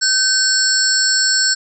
sine tone cluster, 1540 / 4364 / 5360 / 7620 Hz, G6 / C#8 / E8 / A#8, -31 / -28 / +28 / +37 cents, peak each -18 dBFS, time 0.01-1.55 s, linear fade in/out 20 ms, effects none

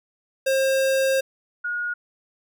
square / sine tone pair in turn, 534 / 1441.3 Hz, C5 / F#6, +35 / -46 cents, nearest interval octave + perfect fourth, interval 1719 cents, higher second, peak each -19 / -24 dBFS, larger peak first, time 0.46-1.21 / 1.64-1.94 s, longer first, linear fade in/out 10 ms, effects none

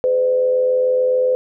sine tone with frequency modulation, 508 Hz, B4, 49 cents sharp, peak -13 dBFS, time 0.04-1.35 s, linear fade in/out 0 ms, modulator 87 Hz, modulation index 0.38, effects none

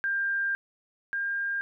sine tone pair in turn, 1594 / 1605.1 Hz, G6 / G6, +28 / +41 cents, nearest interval unison, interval 13 cents, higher second, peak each -25 / -27 dBFS, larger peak first, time 0.04-0.55 / 1.13-1.61 s, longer first, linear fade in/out 0 ms, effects none

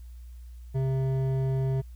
sine tone with hard clipping, 133 Hz, C3, 29 cents sharp, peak -26 dBFS, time 0.74-1.82 s, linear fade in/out 20 ms, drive 10 dB, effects added 60 Hz sine -41 dBFS peak until 1.95 s + white hiss -66 dBFS RMS until 1.95 s

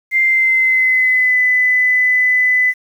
sine tone with pitch glide, 2093 to 2004 Hz, C7 to B6, 0 to +25 cents, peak -10 dBFS, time 0.11-2.74 s, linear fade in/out 50 ms, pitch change -75 cents, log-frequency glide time 0.23-1.36 s, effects 7-bit

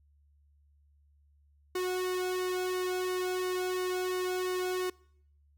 sawtooth tone with flanger, 366.7 Hz, F#4, 15 cents flat, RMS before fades -32 dBFS, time 1.75-4.9 s, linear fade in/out 5 ms, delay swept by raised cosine 1.2 to 1.7 ms, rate 2.9 Hz, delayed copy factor -0.95, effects noise-tail reverb RT60 0.7 s tail -25 dB re dry + added 72 Hz sine -62 dBFS peak until 5.57 s

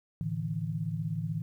sine chord, A suspended fourth, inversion none, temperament equal with one note detuned, 110 / 146.83 / 163.2 Hz, A2 / D3 / E3, 0 / 0 / -17 cents, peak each -36 / -36 / -33 dBFS, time 0.21-1.42 s, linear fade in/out 0 ms, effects 11-bit

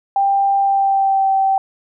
sine tone with pitch glide, 791 to 774.7 Hz, G5 to G5, +15 to -21 cents, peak -12 dBFS, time 0.16-1.58 s, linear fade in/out 2 ms, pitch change -36 cents, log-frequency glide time 0.59-1.3 s, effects none

